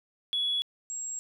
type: tone pair in turn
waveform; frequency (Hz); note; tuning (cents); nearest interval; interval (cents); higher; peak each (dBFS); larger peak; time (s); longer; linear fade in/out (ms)
sine; 3380 / 7588; G#7 / A#8; +30 / +30; octave + major second; 1400; second; -25 / -33; first; 0.33-0.62 / 0.9-1.19; neither; 0
effects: tanh soft clip ceiling -21 dBFS + 11-bit